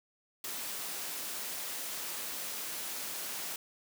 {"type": "high-pass noise", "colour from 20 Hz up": "white", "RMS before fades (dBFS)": -39, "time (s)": [0.44, 3.56], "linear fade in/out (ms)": 2, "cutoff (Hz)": 180, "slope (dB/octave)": 12, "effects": []}